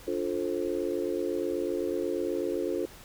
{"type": "chord", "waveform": "sine", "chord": "D minor seventh", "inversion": "none", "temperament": "just", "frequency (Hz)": [293.7, 352.4, 440.5, 528.6], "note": ["D4", "F4", "A4", "C5"], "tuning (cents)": [0, 16, 2, 18], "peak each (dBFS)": [-35, -31, -33, -35], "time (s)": [0.07, 2.86], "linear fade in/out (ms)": 10, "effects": ["pink hiss -50 dBFS RMS until 3.04 s"]}